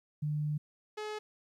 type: tone pair in turn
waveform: sine / sawtooth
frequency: 150 / 425.4 Hz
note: D3 / G#4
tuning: +37 / +42 cents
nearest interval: octave + tritone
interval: 1805 cents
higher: second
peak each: -30 / -33 dBFS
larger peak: first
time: 0.22-0.58 / 0.97-1.19 s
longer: first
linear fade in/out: 10 ms
effects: low-pass 6000 Hz 12 dB/octave + 12-bit